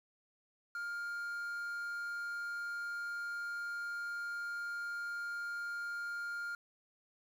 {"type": "tone with quantisation", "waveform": "triangle", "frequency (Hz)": 1406, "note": "F6", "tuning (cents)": 11, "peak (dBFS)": -36, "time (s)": [0.75, 6.55], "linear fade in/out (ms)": 2, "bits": 10, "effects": []}